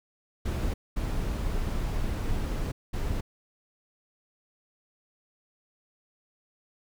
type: noise bursts at uneven times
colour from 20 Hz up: brown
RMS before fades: -29 dBFS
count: 3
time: 0.45-0.74 / 0.96-2.72 / 2.93-3.21 s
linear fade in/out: 10 ms
effects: none